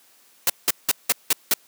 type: noise bursts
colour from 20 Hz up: white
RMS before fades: -18 dBFS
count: 6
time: 0.47-1.538 s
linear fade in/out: 2 ms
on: 28 ms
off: 180 ms
effects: white hiss -56 dBFS RMS until 1.67 s + high-pass 200 Hz 12 dB/octave